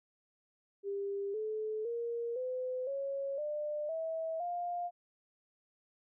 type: tone with pitch steps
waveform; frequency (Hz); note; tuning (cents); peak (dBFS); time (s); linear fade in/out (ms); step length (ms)
sine; 399 / 432.6 / 469 / 508.5 / 551.4 / 597.8 / 648.2 / 702.8; G4 / A4 / A#4 / C5 / C#5 / D5 / E5 / F5; +31 / -29 / +11 / -50 / -9 / +31 / -29 / +11; -34; 0.83-4.91; 50; 510
effects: none